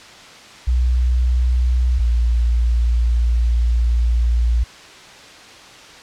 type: tone pair in turn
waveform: sine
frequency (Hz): 61.74 / 58.64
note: B1 / A#1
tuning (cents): 0 / +11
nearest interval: minor second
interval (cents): 89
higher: first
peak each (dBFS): -13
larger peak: neither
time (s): 0.67-1.99 / 1.99-4.64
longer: second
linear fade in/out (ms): 10
effects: white hiss -40 dBFS RMS until 6.02 s + low-pass 5000 Hz 12 dB/octave